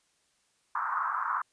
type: band-pass noise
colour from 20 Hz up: pink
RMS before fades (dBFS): -31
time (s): 0.75-1.42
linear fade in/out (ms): 5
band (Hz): 980 to 1400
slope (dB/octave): 48
effects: white hiss -71 dBFS RMS until 1.52 s + resampled to 22050 Hz